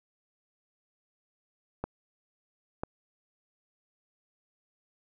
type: clicks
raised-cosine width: 1 ms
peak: -18 dBFS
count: 2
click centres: 1.84 / 2.835 s
effects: none